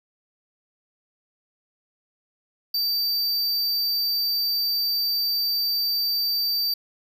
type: tone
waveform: square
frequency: 4645 Hz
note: D8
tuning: 20 cents flat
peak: -22 dBFS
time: 2.74-6.74 s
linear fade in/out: 5 ms
effects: none